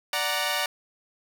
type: chord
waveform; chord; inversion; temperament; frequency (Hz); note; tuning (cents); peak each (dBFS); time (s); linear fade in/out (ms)
10% pulse; D augmented; none; equal; 587.3 / 740 / 932.3; D5 / F#5 / A#5; 0 / 0 / 0; -21; 0.13-0.66; 2
effects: none